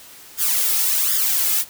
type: noise with flanger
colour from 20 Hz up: blue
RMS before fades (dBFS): -19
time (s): 0.37-1.65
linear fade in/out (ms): 50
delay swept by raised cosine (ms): 0.58 to 2.38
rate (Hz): 1.3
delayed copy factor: +1
effects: white hiss -43 dBFS RMS until 1.69 s